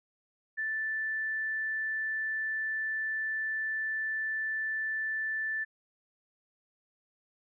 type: tone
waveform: sine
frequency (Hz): 1760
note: A6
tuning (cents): 0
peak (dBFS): -30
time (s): 0.57-5.65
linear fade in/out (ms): 20
effects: none